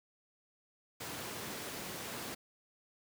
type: high-pass noise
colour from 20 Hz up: pink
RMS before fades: -43 dBFS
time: 1-2.35 s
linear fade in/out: 10 ms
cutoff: 150 Hz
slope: 12 dB/octave
effects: none